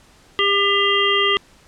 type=harmonic tone; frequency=400 Hz; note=G4; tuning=35 cents sharp; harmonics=1 / 3 / 5 / 7 / 8; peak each=-21 / -21 / -21 / -21 / -21 dBFS; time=0.39-1.37 s; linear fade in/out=0 ms; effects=pink hiss -51 dBFS RMS until 1.67 s + low-pass 9000 Hz 12 dB/octave